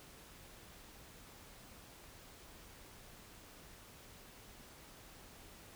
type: silence
effects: pink hiss -57 dBFS RMS until 5.75 s